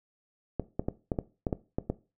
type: clicks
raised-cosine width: 2 ms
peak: -15 dBFS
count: 9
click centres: 0.597 / 0.795 / 0.885 / 1.118 / 1.188 / 1.468 / 1.528 / 1.785 / 1.9 s
effects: noise-tail reverb RT60 0.3 s tail -17 dB re dry